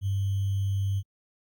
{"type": "tone with sample-and-hold", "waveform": "sine", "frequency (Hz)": 98, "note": "G2", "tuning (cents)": 0, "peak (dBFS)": -24, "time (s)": [0.01, 1.03], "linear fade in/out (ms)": 50, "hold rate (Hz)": 3150, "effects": ["Opus 48 kbps"]}